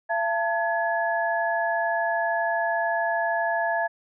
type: tone cluster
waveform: sine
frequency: 678 / 891 / 1691 Hz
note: E5 / A5 / G#6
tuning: +49 / +22 / +31 cents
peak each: -25 / -28 / -27 dBFS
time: 0.09-3.88 s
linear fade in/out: 20 ms
effects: none